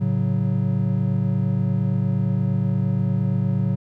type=chord; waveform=triangle; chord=F# minor; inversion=first; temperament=equal; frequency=110 / 138.59 / 185 Hz; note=A2 / C#3 / F#3; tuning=0 / 0 / 0 cents; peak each=-21 dBFS; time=0-3.76 s; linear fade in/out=20 ms; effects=none